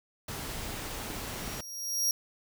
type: noise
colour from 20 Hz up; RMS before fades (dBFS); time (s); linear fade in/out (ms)
pink; -38; 0.28-1.61; 5
type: clicks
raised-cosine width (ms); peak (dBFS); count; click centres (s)
3; -27; 3; 0.741 / 1.103 / 1.479
type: tone with exponential growth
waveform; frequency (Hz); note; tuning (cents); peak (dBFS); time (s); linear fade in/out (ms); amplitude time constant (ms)
sawtooth; 5640; F8; +16; -21; 1.09-2.11; 1; 220
effects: none